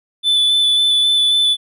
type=tone with vibrato; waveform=triangle; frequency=3495 Hz; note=A7; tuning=12 cents flat; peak=-10 dBFS; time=0.23-1.57 s; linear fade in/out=50 ms; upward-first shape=square; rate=3.7 Hz; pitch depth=11 cents each way; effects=none